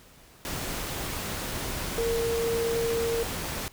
sine tone in noise, 461.9 Hz, A#4, 16 cents flat, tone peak -25 dBFS, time 1.98-3.23 s, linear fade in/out 0 ms, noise pink, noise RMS -33 dBFS, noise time 0.45-3.68 s, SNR +5 dB, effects pink hiss -54 dBFS RMS until 3.72 s

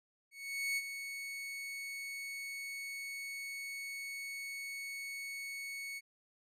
40% pulse tone with ADSR envelope, 2217 Hz, C#7, in tune, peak -31 dBFS, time 0.31-6.01 s, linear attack 460 ms, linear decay 40 ms, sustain -9 dB, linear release 36 ms, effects resampled to 32000 Hz

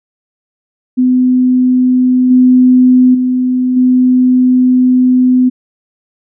sine tone with level steps, 253 Hz, B3, 42 cents sharp, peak -6 / -3 / -9 / -5 dBFS, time 0.97-5.5 s, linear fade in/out 20 ms, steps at 2.3 / 3.14 / 3.76 s, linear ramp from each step 10 ms, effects none

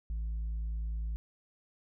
sine tone with tanh clipping, 55 Hz, A1, in tune, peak -33 dBFS, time 0.1-1.16 s, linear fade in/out 0 ms, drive 2 dB, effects none

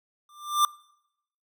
square tone with exponential growth, 1187 Hz, D6, 18 cents sharp, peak -16 dBFS, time 0.29-0.65 s, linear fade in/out 2 ms, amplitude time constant 77 ms, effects noise-tail reverb RT60 0.8 s tail -24 dB re dry

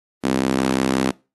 sawtooth tone with high-pass filter, 65.7 Hz, C2, 8 cents sharp, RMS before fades -20 dBFS, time 0.23-1.12 s, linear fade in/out 20 ms, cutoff 250 Hz, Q 2.1, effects noise-tail reverb RT60 0.3 s tail -24 dB re dry + AAC 32 kbps

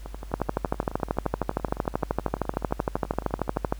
two click trains, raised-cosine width 1 ms, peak -9 / -22 dBFS, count 45 / 43, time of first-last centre 0.34-3.725 / 0.06-3.65 s, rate 13 / 11.7 Hz, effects added 50 Hz sine -37 dBFS peak until 3.79 s + pink hiss -53 dBFS RMS until 3.79 s

